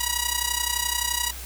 5% pulse tone with amplitude modulation, 964 Hz, B5, 42 cents flat, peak -8 dBFS, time 0-1.31 s, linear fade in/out 10 ms, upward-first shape sine, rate 31.6 Hz, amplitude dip 80%, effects added 60 Hz sine -37 dBFS peak until 1.45 s + white hiss -39 dBFS RMS until 1.45 s

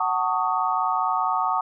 sine chord, D# half-diminished seventh, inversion first, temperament just, 746.7 / 896 / 1120.1 / 1244.5 Hz, F#5 / A5 / C#6 / D#6, +16 / +31 / +18 / 0 cents, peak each -26 dBFS, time 0-1.61 s, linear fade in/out 5 ms, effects none

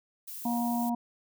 violet noise, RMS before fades -41 dBFS, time 0.27-0.9 s, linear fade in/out 10 ms
harmonic tone, 237.3 Hz, A#3, 31 cents sharp, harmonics 1 / 3 / 4, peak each -28 / -34 / -36 dBFS, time 0.45-0.95 s, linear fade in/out 5 ms
effects none

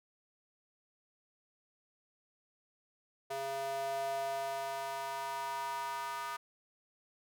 square tone with high-pass filter sweep, 136.4 Hz, C#3, 28 cents flat, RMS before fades -38 dBFS, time 3.3-6.37 s, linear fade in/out 10 ms, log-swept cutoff 570 to 1100 Hz, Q 4.6, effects none

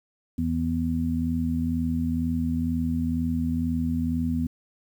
harmonic tone, 82.1 Hz, E2, 6 cents flat, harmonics 1 / 2 / 3, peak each -29 / -30 / -25 dBFS, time 0.38-4.47 s, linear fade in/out 5 ms, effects 9-bit

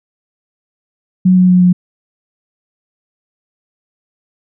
sine tone with pitch steps, 184.3 / 182.71 / 181.13 / 179.57 Hz, F#3 / F#3 / F#3 / F3, -7 / -22 / -37 / +48 cents, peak -5 dBFS, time 1.25-1.73 s, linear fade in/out 10 ms, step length 120 ms, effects none

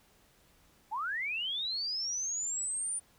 sine linear sweep, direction up, 799 to 9397 Hz, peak -32 dBFS, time 0.91-3 s, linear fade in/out 20 ms, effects pink hiss -65 dBFS RMS until 3.18 s

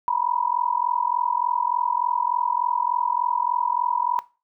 sine tone with amplitude modulation, 970 Hz, B5, 31 cents flat, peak -16 dBFS, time 0.08-4.19 s, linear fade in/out 0 ms, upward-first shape sine, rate 43.4 Hz, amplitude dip 95%, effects noise-tail reverb RT60 0.3 s tail -19 dB re dry

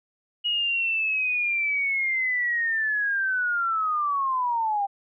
sine linear sweep, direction down, 2901 to 784 Hz, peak -22 dBFS, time 0.44-4.87 s, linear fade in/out 20 ms, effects none

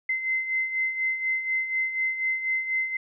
sine beating tone pair, 2061 / 2065.1 Hz, C7 / C7, -27 / -23 cents, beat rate 4.1 Hz, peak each -32 / -25 dBFS, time 0.09-2.97 s, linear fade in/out 5 ms, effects none

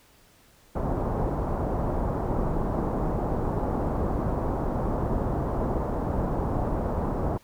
pink low-pass noise, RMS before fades -27 dBFS, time 0.75-7.38 s, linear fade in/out 10 ms, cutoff 980 Hz, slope 24 dB/octave, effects pink hiss -58 dBFS RMS until 7.43 s

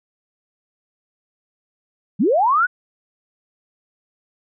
sine linear sweep, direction up, 155.56 to 1514 Hz, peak -13 dBFS, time 2.19-2.67 s, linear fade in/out 20 ms, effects none

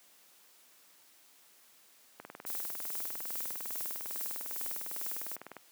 click train, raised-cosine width 0.5 ms, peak -29 dBFS, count 68, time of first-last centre 2.2-5.567 s, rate 19.9 Hz
violet noise with tremolo, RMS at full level -37 dBFS, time 2.46-5.36 s, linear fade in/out 5 ms, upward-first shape triangle, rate 2.4 Hz, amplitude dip 40%
effects white hiss -62 dBFS RMS until 5.71 s + high-pass 200 Hz 12 dB/octave

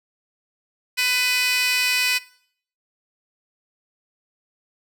15% pulse tone with high-pass filter, 499.4 Hz, B4, 19 cents sharp, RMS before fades -21 dBFS, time 0.97-2.19 s, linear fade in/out 20 ms, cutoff 2800 Hz, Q 3.5, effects noise-tail reverb RT60 0.6 s tail -20 dB re dry

